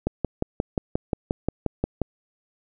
click train, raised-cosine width 2 ms, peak -9 dBFS, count 12, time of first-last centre 0.07-2.017 s, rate 5.65 Hz, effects none

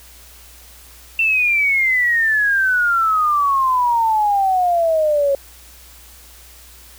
sine exponential sweep, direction down, 2700 to 548 Hz, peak -13 dBFS, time 1.19-5.35 s, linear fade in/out 2 ms, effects added 60 Hz sine -45 dBFS peak until 6.98 s + white hiss -44 dBFS RMS until 6.98 s

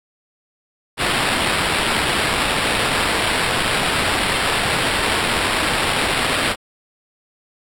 white noise with sample-and-hold, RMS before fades -19 dBFS, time 0.97-6.56 s, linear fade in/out 50 ms, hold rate 6300 Hz, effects low-pass 12000 Hz 12 dB/octave

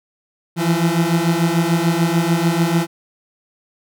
30% pulse beating tone pair, 164.81 / 171.61 Hz, E3 / F3, 0 / -30 cents, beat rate 6.8 Hz, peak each -15 dBFS, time 0.56-2.87 s, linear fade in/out 50 ms, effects none

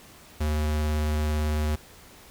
square tone with vibrato, 76 Hz, D#2, 40 cents flat, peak -24 dBFS, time 0.4-1.76 s, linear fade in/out 10 ms, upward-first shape sine, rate 18 Hz, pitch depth 9 cents each way, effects pink hiss -50 dBFS RMS until 2.3 s

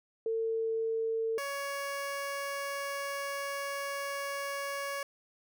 sine / 15% pulse tone pair in turn, 449.7 / 559.9 Hz, A4 / C#5, +38 / +17 cents, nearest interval major third, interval 379 cents, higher second, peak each -29 / -28 dBFS, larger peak second, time 0.26-1.38 / 1.38-5.03 s, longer second, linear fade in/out 2 ms, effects none

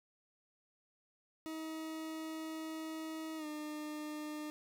40% pulse tone with pitch glide, 317.9 to 302.5 Hz, D#4 to D#4, +37 to -49 cents, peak -40 dBFS, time 1.46-4.5 s, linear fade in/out 0 ms, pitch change -86 cents, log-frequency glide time 3.37-3.46 s, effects none

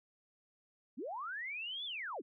sine linear two-way sweep, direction up then down, 192.1 to 3551 to 192.1 Hz, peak -39 dBFS, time 0.97-2.22 s, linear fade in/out 20 ms, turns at 1.85 s, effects none

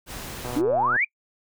pink noise, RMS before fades -36 dBFS, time 0.06-0.62 s, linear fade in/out 50 ms
click train, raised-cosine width 1 ms, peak -20 dBFS, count 64, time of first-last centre 0.45-0.962 s, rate 123 Hz
sine exponential sweep, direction up, 272.5 to 2472 Hz, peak -19 dBFS, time 0.56-1.05 s, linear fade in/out 10 ms
effects noise-tail reverb RT60 0.1 s tail -26 dB re dry

